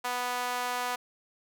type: tone with high-pass filter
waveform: sawtooth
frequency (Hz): 246.9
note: B3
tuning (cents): 0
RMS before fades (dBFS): -32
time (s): 0.04-0.96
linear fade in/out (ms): 10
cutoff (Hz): 870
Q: 1.7
effects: none